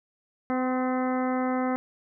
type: harmonic tone with a mistuned harmonic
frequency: 255.5 Hz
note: C4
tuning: 41 cents flat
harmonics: 1 / 2 / 3 / 4 / 5 / 6 / 7 / 8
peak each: -26 / -31 / -32 / -37 / -36 / -43 / -44 / -42 dBFS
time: 0.5-1.76 s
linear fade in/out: 0 ms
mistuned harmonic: 4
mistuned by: +24 cents
effects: none